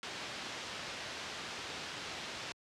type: low-pass noise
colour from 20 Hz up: white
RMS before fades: -43 dBFS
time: 0.03-2.52 s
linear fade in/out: 0 ms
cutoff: 4400 Hz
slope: 12 dB/octave
effects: high-pass 80 Hz 12 dB/octave + low-pass 7000 Hz 12 dB/octave